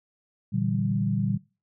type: chord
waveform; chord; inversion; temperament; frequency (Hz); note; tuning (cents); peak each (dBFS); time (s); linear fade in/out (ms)
sine; E half-diminished seventh; second; equal with one note detuned; 116.54 / 146.83 / 164.81 / 194.08; Bb2 / D3 / E3 / G3; 0 / 0 / 0 / -17; -28 / -29 / -33 / -27; 0.52-1.38; 20
effects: noise-tail reverb RT60 0.3 s tail -20 dB re dry